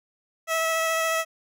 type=tone with vibrato; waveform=15% pulse; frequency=650 Hz; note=E5; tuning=24 cents flat; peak=-16 dBFS; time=0.47-1.25 s; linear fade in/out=50 ms; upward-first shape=sine; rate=14 Hz; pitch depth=11 cents each way; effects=none